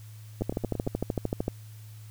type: two click trains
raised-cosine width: 2 ms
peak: -14 / -20 dBFS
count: 15 / 5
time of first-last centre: 0.42-1.481 / 0.41-0.867 s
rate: 13.2 / 8.75 Hz
effects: added 108 Hz sine -43 dBFS peak until 2.1 s + white hiss -57 dBFS RMS until 2.1 s

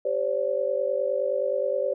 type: chord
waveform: sine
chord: G suspended fourth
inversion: none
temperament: equal with one note detuned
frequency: 392 / 523.3 / 572.9 Hz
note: G4 / C5 / D5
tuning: 0 / 0 / -43 cents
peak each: -32 / -26 / -26 dBFS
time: 0.05-1.94 s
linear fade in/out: 5 ms
effects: none

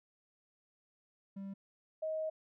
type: tone pair in turn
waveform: triangle / sine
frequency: 196 / 630.2 Hz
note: G3 / D#5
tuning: 0 / +22 cents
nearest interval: octave + minor sixth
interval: 2022 cents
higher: second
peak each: -39 / -34 dBFS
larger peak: second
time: 1.36-1.54 / 2.02-2.3 s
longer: second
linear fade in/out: 10 ms
effects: none

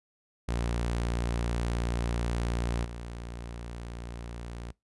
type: tone with level steps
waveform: sawtooth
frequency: 58.6 Hz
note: A#1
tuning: 10 cents sharp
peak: -24 / -34 dBFS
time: 0.48-4.72 s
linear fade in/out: 10 ms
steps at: 2.84 s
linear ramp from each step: 10 ms
effects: noise-tail reverb RT60 0.2 s tail -24 dB re dry + resampled to 24000 Hz

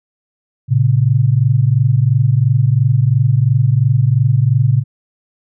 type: tone pair together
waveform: sine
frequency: 113.6 / 136.51 Hz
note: A#2 / C#3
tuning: -44 / -26 cents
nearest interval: minor third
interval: 318 cents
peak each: -12 dBFS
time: 0.68-4.84 s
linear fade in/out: 50 ms
effects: none

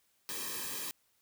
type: noise with comb filter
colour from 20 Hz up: white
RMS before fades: -39 dBFS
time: 0.29-0.91 s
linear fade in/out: 0 ms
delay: 1.4 ms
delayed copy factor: -0.95
effects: white hiss -73 dBFS RMS until 1.21 s

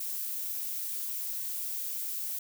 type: noise with amplitude modulation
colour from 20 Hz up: violet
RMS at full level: -34 dBFS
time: 0-2.39 s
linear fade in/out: 5 ms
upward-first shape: sine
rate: 178 Hz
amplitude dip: 25%
effects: none

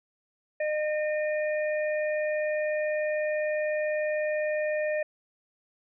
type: harmonic tone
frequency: 609 Hz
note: D#5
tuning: 37 cents flat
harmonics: 1 / 3 / 4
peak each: -26 / -35 / -39 dBFS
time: 0.6-5.03 s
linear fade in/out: 5 ms
effects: none

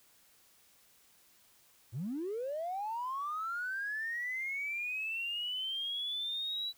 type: linear sweep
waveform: triangle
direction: up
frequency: 98 to 3951 Hz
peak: -31 dBFS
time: 1.92-6.73 s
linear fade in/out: 50 ms
effects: tanh soft clip ceiling -32 dBFS + white hiss -65 dBFS RMS until 6.77 s

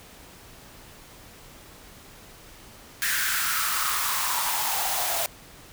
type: noise with high-pass filter sweep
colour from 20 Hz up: white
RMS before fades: -26 dBFS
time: 3.02-5.26 s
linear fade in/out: 0 ms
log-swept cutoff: 1700 to 660 Hz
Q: 5.4
effects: pink hiss -48 dBFS RMS until 5.72 s

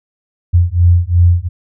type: beating tone pair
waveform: sine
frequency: 86 / 88.8 Hz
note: F2 / F2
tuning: -26 / +29 cents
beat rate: 2.8 Hz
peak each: -10 dBFS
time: 0.53-1.49 s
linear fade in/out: 20 ms
effects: none

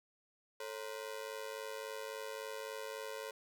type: ring-modulated tone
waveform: sawtooth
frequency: 493.9 Hz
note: B4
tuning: in tune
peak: -35 dBFS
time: 0.6-3.31 s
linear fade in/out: 5 ms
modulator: 51.8 Hz
effects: none

